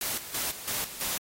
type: noise with tremolo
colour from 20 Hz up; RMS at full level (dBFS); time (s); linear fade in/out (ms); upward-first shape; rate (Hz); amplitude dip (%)
white; -31; 0.01-1.18; 2; square; 3; 70
effects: AAC 48 kbps